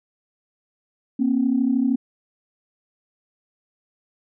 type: tone pair together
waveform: sine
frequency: 237 / 270 Hz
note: A#3 / C#4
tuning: +29 / -45 cents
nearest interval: major second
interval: 226 cents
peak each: -20 / -19 dBFS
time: 1.19-1.96 s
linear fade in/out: 10 ms
effects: tanh soft clip ceiling -9 dBFS